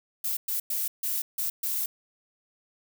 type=noise bursts at uneven times; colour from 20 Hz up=violet; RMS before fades=-29 dBFS; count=6; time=0.24-0.37 / 0.48-0.6 / 0.7-0.88 / 1.03-1.22 / 1.38-1.5 / 1.63-1.86 s; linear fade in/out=5 ms; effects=none